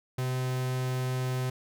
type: tone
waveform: 45% pulse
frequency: 128.2 Hz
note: C3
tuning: 35 cents flat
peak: -28 dBFS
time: 0.18-1.5 s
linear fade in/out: 5 ms
effects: none